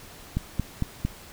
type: click train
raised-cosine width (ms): 5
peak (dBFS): -12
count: 4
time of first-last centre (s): 0.37-1.05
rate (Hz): 4.41
effects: pink hiss -46 dBFS RMS until 1.32 s